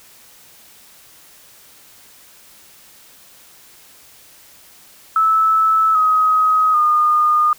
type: tone with pitch steps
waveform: sine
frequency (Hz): 1307 / 1263.2 / 1220.9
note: E6 / D#6 / D#6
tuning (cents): -15 / +26 / -33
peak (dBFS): -11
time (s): 5.16-7.53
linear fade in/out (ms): 2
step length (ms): 790
effects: white hiss -46 dBFS RMS until 7.58 s